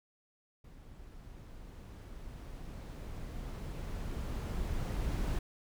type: noise with level ramp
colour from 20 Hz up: brown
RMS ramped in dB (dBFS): -53 to -33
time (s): 0.64-5.39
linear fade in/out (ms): 5
effects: none